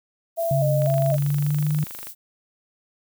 violet noise, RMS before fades -37 dBFS, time 0.36-2.15 s, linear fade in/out 50 ms
sine tone with vibrato, 638 Hz, D#5, 43 cents sharp, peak -21 dBFS, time 0.37-1.17 s, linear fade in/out 20 ms, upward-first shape square, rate 2 Hz, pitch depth 77 cents each way
sine tone with pitch glide, 139.4 to 151.14 Hz, C#3 to D#3, +10 to -50 cents, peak -19 dBFS, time 0.51-1.84 s, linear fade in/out 2 ms, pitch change +140 cents, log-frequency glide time 1.02-1.71 s
click train, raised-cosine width 0.3 ms, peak -22 dBFS, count 32, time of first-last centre 0.82-2.07 s, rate 24.8 Hz
effects none

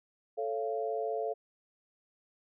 sine chord, A augmented, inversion none, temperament equal with one note detuned, 440 / 554.4 / 688 Hz, A4 / C#5 / E#5, 0 / 0 / -26 cents, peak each -34 / -38 / -35 dBFS, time 0.37-1.34 s, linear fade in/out 20 ms, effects none

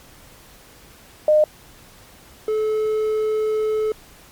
sine / triangle tone pair in turn, 610 / 432.4 Hz, D#5 / A4, -34 / -30 cents, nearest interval tritone, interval 596 cents, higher first, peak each -11 / -16 dBFS, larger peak first, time 1.28-1.44 / 2.48-3.92 s, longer second, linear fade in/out 2 ms, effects pink hiss -47 dBFS RMS until 4.31 s + MP3 96 kbps

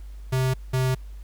square tone pair in turn, 130 / 129.49 Hz, C3 / C3, -11 / -18 cents, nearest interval unison, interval 7 cents, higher first, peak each -21 dBFS, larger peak neither, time 0.32-0.54 / 0.73-0.95 s, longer neither, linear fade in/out 10 ms, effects added 50 Hz sine -36 dBFS peak until 1.23 s + pink hiss -59 dBFS RMS until 1.23 s

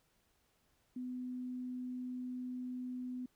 sine tone, 251.2 Hz, B3, 30 cents sharp, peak -39 dBFS, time 0.96-3.26 s, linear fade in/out 5 ms, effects pink hiss -75 dBFS RMS until 3.35 s

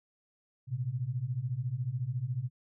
sine beating tone pair, 116.54 / 130.54 Hz, A#2 / C3, 0 / -4 cents, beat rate 14 Hz, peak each -35 / -33 dBFS, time 0.67-2.5 s, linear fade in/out 50 ms, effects none

